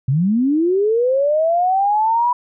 sine linear sweep, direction up, 122.4 to 987.8 Hz, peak -13 dBFS, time 0.08-2.33 s, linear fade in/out 5 ms, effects none

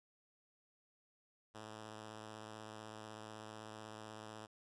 5% pulse tone with vibrato, 108.6 Hz, A2, 22 cents flat, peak -38 dBFS, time 1.54-4.47 s, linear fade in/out 20 ms, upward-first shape square, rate 16 Hz, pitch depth 19 cents each way, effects resampled to 22050 Hz

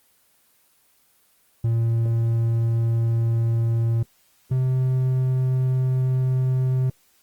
triangle tone pair in turn, 115.1 / 129.22 Hz, A#2 / C3, -22 / -21 cents, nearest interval major second, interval 201 cents, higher second, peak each -16 dBFS, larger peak neither, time 1.64-4.03 / 4.51-6.9 s, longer neither, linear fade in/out 5 ms, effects white hiss -61 dBFS RMS until 7.22 s + Opus 24 kbps

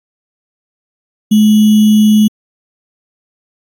sine tone with sample-and-hold, 213 Hz, G#3, 44 cents sharp, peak -4 dBFS, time 1.31-2.28 s, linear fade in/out 10 ms, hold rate 3150 Hz, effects AAC 64 kbps

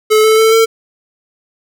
square tone with pitch steps, 431.9 / 437.7 / 443.5 / 449.5 Hz, A4 / A4 / A4 / A4, -32 / -9 / +14 / +37 cents, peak -7 dBFS, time 0.1-0.66 s, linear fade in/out 20 ms, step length 140 ms, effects none

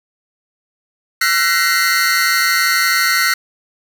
45% pulse tone cluster, 1353 / 1505 / 1890 / 2071 / 4378 Hz, E6 / F#6 / A#6 / C7 / C#8, +45 / +29 / +23 / -18 / -22 cents, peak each -19 dBFS, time 1.21-3.34 s, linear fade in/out 5 ms, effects none

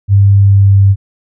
sine tone with pitch glide, 99.5 to 98.41 Hz, G2 to G2, +26 to +7 cents, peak -3 dBFS, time 0.08-0.96 s, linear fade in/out 50 ms, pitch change -19 cents, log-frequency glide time 0.36-0.83 s, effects none

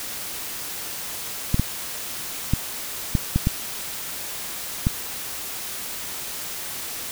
clicks, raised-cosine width 5 ms, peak -6 dBFS, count 7, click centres 1.544 / 1.596 / 2.536 / 3.152 / 3.36 / 3.471 / 4.869 s, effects white hiss -32 dBFS RMS until 7.11 s

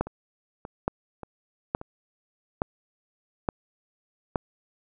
two click trains, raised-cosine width 1 ms, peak -23 / -10 dBFS, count 4 / 6, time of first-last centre 0.07-1.814 / 0.01-4.358 s, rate 1.72 / 1.15 Hz, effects none

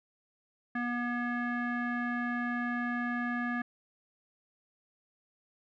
square tone with low-pass filter, 241.6 Hz, B3, 38 cents flat, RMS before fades -33 dBFS, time 0.75-3.62 s, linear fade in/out 5 ms, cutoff 1700 Hz, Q 4.9, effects none

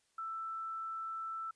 sine tone, 1326 Hz, E6, 10 cents sharp, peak -38 dBFS, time 0.18-1.51 s, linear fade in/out 5 ms, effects white hiss -75 dBFS RMS until 1.55 s + resampled to 22050 Hz

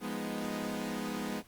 sawtooth chord, F half-diminished seventh, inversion none, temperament equal, 174.61 / 207.7 / 246.9 / 311.1 Hz, F3 / Ab3 / Cb4 / Eb4, 0 / 0 / 0 / 0 cents, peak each -40 / -34 / -35 / -38 dBFS, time 0-1.43 s, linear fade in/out 50 ms, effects pink hiss -61 dBFS RMS until 1.47 s + Opus 32 kbps

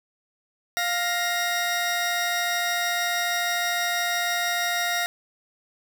20% pulse tone pair together, 701.6 / 1873 Hz, F5 / A#6, +8 / +8 cents, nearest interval octave + perfect fourth, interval 1700 cents, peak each -21 dBFS, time 0.77-5.06 s, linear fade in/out 0 ms, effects none

